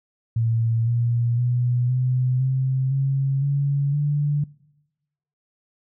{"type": "tone with pitch steps", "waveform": "sine", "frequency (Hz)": [114.5, 118.54, 122.72, 127.05, 131.53, 136.16, 140.97, 145.94], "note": ["A#2", "A#2", "B2", "B2", "C3", "C#3", "C#3", "D3"], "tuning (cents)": [-31, 29, -11, 49, 9, -31, 29, -11], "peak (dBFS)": -18, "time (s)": [0.36, 4.44], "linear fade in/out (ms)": 5, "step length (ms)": 510, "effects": ["noise-tail reverb RT60 1.0 s tail -23 dB re dry"]}